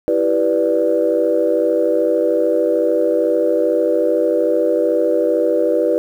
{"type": "chord", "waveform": "sine", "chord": "E minor seventh", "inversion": "none", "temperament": "equal", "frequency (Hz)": [329.6, 392, 493.9, 587.3], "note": ["E4", "G4", "B4", "D5"], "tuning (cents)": [0, 0, 0, 0], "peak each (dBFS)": [-19, -21, -16, -18], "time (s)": [0.08, 5.98], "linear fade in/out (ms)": 0, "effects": ["tanh soft clip ceiling -4 dBFS", "8-bit"]}